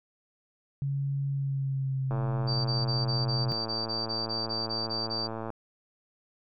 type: tone with pitch glide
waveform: sine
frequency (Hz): 139 to 127.46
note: C#3 to C3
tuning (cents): +5 to -45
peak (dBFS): -27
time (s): 0.82-3.52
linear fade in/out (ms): 0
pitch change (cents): -150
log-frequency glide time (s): 1.3-2.73
type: click train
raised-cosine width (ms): 1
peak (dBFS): -22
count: 381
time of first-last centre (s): 2.11-5.503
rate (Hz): 112
type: tone bursts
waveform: sine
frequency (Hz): 4648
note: D8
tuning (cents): -19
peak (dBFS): -30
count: 14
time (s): 2.47-5.276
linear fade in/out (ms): 20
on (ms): 180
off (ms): 22
effects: none